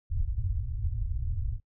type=low-pass noise; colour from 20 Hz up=pink; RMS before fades=-30 dBFS; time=0.1-1.6 s; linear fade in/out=20 ms; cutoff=120 Hz; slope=96 dB/octave; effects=noise-tail reverb RT60 0.1 s tail -24 dB re dry